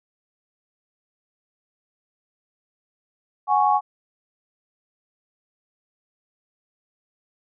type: chord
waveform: sine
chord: F# suspended second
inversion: none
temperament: equal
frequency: 740 / 830.6 / 1108.7 Hz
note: F#5 / G#5 / C#6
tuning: 0 / 0 / 0 cents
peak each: -22 / -18 / -21 dBFS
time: 3.47-3.81 s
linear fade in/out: 50 ms
effects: none